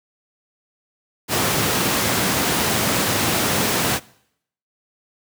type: high-pass noise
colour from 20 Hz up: pink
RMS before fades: -20 dBFS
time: 1.28-4 s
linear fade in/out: 50 ms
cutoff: 110 Hz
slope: 12 dB/octave
effects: noise-tail reverb RT60 0.7 s tail -22 dB re dry + high-pass 60 Hz 12 dB/octave